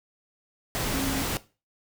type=tone in noise; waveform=sine; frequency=270 Hz; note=C#4; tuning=45 cents flat; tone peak=-29 dBFS; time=0.94-1.22 s; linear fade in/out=0 ms; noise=pink; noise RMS=-29 dBFS; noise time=0.75-1.37 s; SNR=-3 dB; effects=noise-tail reverb RT60 0.3 s tail -17 dB re dry